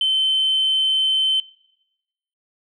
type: tone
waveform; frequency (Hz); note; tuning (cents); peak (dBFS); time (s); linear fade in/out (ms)
sine; 3078; G7; -32; -15; 0.01-1.4; 2
effects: noise-tail reverb RT60 1.0 s tail -23 dB re dry + tanh soft clip ceiling -12 dBFS